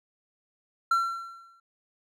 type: tone with exponential decay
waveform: triangle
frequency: 1358 Hz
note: F6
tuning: 49 cents flat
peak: -17 dBFS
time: 0.91-1.6 s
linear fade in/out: 5 ms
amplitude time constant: 150 ms
effects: none